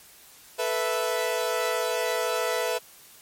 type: chord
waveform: sawtooth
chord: A suspended second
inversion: none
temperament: equal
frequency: 440 / 493.9 / 659.3 Hz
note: A4 / B4 / E5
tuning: 0 / 0 / 0 cents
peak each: -27 / -24 / -25 dBFS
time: 0.58-2.79 s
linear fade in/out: 20 ms
effects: white hiss -51 dBFS RMS until 3.21 s + MP3 64 kbps